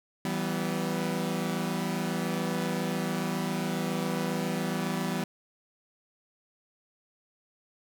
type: chord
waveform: sawtooth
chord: E minor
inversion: none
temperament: equal with one note detuned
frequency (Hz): 164.81 / 192.08 / 246.9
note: E3 / G3 / B3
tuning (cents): 0 / -35 / 0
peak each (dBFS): -29 / -28 / -30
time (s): 0.25-5.24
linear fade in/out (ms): 2
effects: none